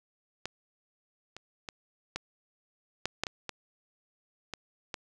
clicks, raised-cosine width 0.2 ms, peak -17 / -26 / -21 / -16 / -12 / -11 / -17 / -18 / -19 / -18 dBFS, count 10, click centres 0.456 / 1.366 / 1.688 / 2.16 / 3.056 / 3.236 / 3.268 / 3.493 / 4.537 / 4.942 s, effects none

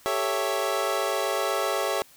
25% pulse chord, A dominant seventh, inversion third, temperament equal, 392 / 440 / 554.4 / 659.3 Hz, G4 / A4 / C#5 / E5, 0 / 0 / 0 / 0 cents, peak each -27 / -28 / -25 / -26 dBFS, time 0.06-2.02 s, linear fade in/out 0 ms, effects white hiss -54 dBFS RMS until 2.16 s

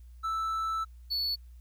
triangle tone pair in turn, 1318.5 / 4435 Hz, E6 / C#8, 0 / 0 cents, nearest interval octave + major sixth, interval 2100 cents, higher second, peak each -27 dBFS, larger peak neither, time 0.23-0.85 / 1.1-1.36 s, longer first, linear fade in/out 20 ms, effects added 60 Hz sine -47 dBFS peak until 1.6 s + white hiss -72 dBFS RMS until 1.6 s

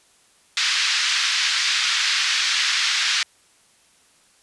white band-pass noise, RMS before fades -21 dBFS, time 0.57-3.23 s, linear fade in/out 2 ms, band 1400 to 5200 Hz, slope 24 dB/octave, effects white hiss -57 dBFS RMS until 4.42 s + resampled to 24000 Hz

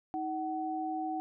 sine tone pair together, 316.2 / 752.1 Hz, D#4 / F#5, +28 / +28 cents, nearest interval octave + minor third, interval 1500 cents, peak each -36 / -34 dBFS, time 0.14-1.2 s, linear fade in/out 0 ms, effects none

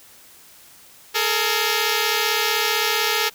5% pulse tone pair together, 423.2 / 458.9 Hz, G#4 / A#4, +33 / -27 cents, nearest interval minor second, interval 140 cents, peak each -10 dBFS, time 1.14-3.3 s, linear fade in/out 20 ms, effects white hiss -48 dBFS RMS until 3.34 s

